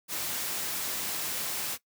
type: noise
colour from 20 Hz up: white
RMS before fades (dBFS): -33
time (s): 0.08-1.78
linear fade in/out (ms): 50
effects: noise-tail reverb RT60 0.1 s tail -18 dB re dry + high-pass 100 Hz 12 dB/octave